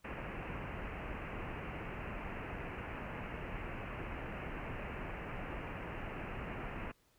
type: low-pass noise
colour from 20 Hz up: pink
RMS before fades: -43 dBFS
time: 0.04-6.92 s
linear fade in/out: 10 ms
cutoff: 2800 Hz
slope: 96 dB/octave
effects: pink hiss -72 dBFS RMS until 7.18 s